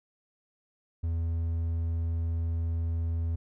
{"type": "tone", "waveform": "triangle", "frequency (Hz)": 82.9, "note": "E2", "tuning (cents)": 10, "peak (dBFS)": -25, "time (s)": [1.03, 3.36], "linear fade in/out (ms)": 10, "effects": []}